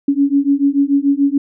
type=beating tone pair; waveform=sine; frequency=277.2 / 284.1 Hz; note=C#4 / C#4; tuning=0 / +43 cents; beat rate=6.9 Hz; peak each=-14 dBFS; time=0.08-1.38 s; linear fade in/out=5 ms; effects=none